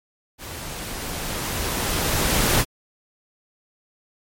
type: noise with level ramp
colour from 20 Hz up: pink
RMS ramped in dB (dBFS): -35 to -18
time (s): 0.38-2.65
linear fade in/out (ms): 50
effects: MP3 64 kbps